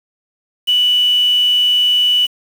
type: tone with quantisation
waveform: sine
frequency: 2960 Hz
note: F#7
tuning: in tune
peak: -10 dBFS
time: 0.67-2.27 s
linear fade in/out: 20 ms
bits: 5
effects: none